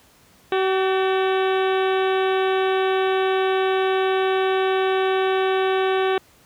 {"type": "harmonic tone with a mistuned harmonic", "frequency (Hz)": 380.4, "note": "F#4", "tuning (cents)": 48, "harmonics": [1, 2, 3, 4, 5, 6, 7, 8, 9, 10], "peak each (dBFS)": [-19, -25, -29, -31, -33, -35, -36, -37, -38, -39], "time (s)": [0.52, 6.18], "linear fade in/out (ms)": 2, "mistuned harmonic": 5, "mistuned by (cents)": -85, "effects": ["pink hiss -54 dBFS RMS until 6.45 s", "high-pass 60 Hz 12 dB/octave"]}